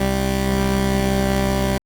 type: tone pair together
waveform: 15% pulse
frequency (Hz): 65.3 / 195.68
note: C2 / G3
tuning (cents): -3 / -3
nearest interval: octave + perfect fifth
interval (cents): 1900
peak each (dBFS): -14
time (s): 0-1.78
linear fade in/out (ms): 5
effects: Opus 24 kbps